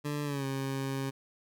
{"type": "tone with pitch glide", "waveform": "20% pulse", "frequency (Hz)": [146.83, 135.42], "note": ["D3", "C#3"], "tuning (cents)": [0, -40], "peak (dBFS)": -27, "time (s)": [0.04, 1.11], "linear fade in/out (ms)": 20, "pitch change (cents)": -140, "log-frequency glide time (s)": [0.24, 0.45], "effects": []}